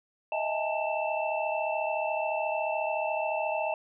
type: tone cluster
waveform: sine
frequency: 627 / 661 / 821 / 890 / 2664 Hz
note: D#5 / E5 / G#5 / A5 / E7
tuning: +13 / +5 / -20 / +20 / +18 cents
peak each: -31 / -35 / -35 / -34 / -36 dBFS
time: 0.32-3.74 s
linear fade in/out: 2 ms
effects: none